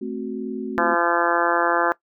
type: chord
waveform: sine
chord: F# diminished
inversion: first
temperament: equal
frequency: 220 / 261.6 / 370 Hz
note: A3 / C4 / F#4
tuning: 0 / 0 / 0 cents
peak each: -30 dBFS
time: 0.01-0.95 s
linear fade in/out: 10 ms
type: harmonic tone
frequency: 171.3 Hz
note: F3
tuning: 33 cents flat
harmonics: 2 / 3 / 4 / 5 / 6 / 7 / 8 / 9 / 10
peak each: -26 / -26 / -26 / -26 / -26 / -26 / -26 / -26 / -26 dBFS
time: 0.78-1.92 s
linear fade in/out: 0 ms
effects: noise-tail reverb RT60 0.1 s tail -20 dB re dry